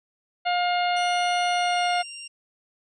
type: harmonic tone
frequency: 710 Hz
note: F5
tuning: 28 cents sharp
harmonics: 1 / 2 / 3 / 4 / 5 / 6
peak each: -22 / -31 / -31 / -32 / -38 / -37 dBFS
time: 0.45-2.03 s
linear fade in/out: 20 ms
type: tone with pitch glide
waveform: 15% pulse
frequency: 2943 to 2778 Hz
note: F#7 to F7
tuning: -10 to -10 cents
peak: -29 dBFS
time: 0.96-2.28 s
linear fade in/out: 10 ms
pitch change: -100 cents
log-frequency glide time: 1.51-2.01 s
effects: resampled to 22050 Hz